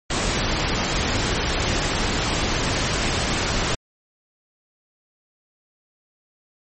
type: noise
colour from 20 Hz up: pink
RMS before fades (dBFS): -22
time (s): 0.1-3.75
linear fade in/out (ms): 5
effects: MP3 32 kbps